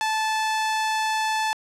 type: tone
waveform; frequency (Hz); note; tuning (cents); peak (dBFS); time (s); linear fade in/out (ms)
sawtooth; 873; A5; -14; -18; 0.01-1.53; 0
effects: low-pass 8000 Hz 12 dB/octave